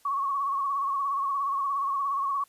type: tone with vibrato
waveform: sine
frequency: 1108.7 Hz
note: C#6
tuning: in tune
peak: -25 dBFS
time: 0.05-2.44 s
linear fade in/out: 5 ms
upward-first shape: sine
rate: 17 Hz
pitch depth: 55 cents each way
effects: white hiss -62 dBFS RMS until 2.48 s + resampled to 32000 Hz